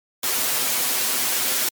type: noise with comb filter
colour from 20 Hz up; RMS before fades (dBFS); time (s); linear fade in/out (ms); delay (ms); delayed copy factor
white; -22; 0.23-1.69; 5; 8; +0.8
effects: high-pass 200 Hz 12 dB/octave + MP3 96 kbps